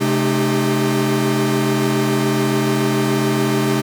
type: tone cluster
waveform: 45% pulse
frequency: 133.1 / 214.5 / 305 / 392.3 Hz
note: C3 / A3 / D#4 / G4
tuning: +30 / -44 / -34 / +1 cents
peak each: -21 dBFS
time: 0-3.82 s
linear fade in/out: 20 ms
effects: none